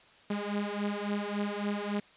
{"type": "beating tone pair", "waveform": "sawtooth", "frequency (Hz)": [203.4, 207], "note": ["G#3", "G#3"], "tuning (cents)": [-36, -5], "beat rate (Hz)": 3.6, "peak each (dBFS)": -30, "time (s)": [0.3, 2], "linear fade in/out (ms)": 5, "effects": ["white hiss -58 dBFS RMS until 2.16 s", "resampled to 8000 Hz"]}